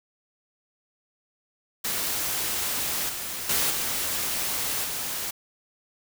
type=noise with level steps; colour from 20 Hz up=white; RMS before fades=-28 / -33 / -24 / -28 / -31 dBFS; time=1.84-5.31 s; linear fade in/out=10 ms; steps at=3.09 / 3.49 / 3.7 / 4.84 s; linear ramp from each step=5 ms; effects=none